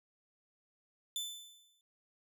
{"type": "tone with exponential decay", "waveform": "sawtooth", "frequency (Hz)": 3520, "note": "A7", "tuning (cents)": 0, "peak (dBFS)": -31, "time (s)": [1.16, 1.81], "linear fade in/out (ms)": 1, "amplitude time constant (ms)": 140, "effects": []}